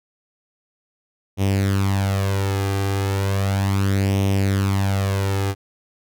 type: tone with flanger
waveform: sawtooth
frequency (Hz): 98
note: G2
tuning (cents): 0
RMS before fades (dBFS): -20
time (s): 1.37-5.55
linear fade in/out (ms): 50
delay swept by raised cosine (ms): 0.33 to 2.53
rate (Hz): 0.35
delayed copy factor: +0.65
effects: none